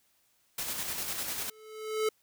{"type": "noise with tremolo", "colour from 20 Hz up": "white", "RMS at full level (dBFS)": -34, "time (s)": [0.58, 1.5], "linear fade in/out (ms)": 5, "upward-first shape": "square", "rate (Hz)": 10, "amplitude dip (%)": 35}
{"type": "tone with exponential growth", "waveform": "square", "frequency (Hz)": 433.9, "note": "A4", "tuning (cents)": -24, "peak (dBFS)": -25, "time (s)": [1.35, 2.09], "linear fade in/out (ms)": 5, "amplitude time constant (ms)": 160}
{"effects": ["white hiss -70 dBFS RMS until 2.22 s"]}